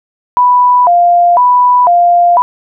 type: tone with vibrato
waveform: sine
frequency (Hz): 830.6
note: G#5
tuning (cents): 0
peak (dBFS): -4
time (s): 0.37-2.42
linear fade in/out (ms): 0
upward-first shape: square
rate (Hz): 1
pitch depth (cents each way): 300
effects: none